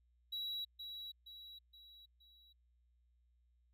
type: tone with echo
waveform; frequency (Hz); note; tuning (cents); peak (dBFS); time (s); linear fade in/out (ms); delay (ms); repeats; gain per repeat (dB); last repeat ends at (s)
triangle; 3894; B7; -25; -38; 0.32-0.65; 10; 470; 4; -6; 2.53
effects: added 60 Hz sine -70 dBFS peak until 3.73 s